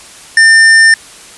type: tone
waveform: square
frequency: 1800 Hz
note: A6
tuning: 39 cents sharp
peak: -3 dBFS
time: 0.37-0.94 s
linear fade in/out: 2 ms
effects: white hiss -34 dBFS RMS until 1.37 s + resampled to 24000 Hz